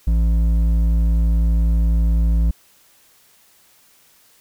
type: tone with hard clipping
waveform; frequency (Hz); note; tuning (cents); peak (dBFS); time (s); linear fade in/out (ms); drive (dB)
sine; 56; A1; +31; -15; 0.07-2.51; 5; 7
effects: white hiss -54 dBFS RMS until 4.4 s